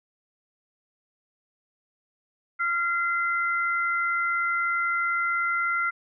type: tone pair together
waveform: sine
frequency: 1384 / 2053 Hz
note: F6 / C7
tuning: -16 / -33 cents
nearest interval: perfect fifth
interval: 683 cents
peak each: -24 / -28 dBFS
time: 2.59-5.91 s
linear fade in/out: 20 ms
effects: none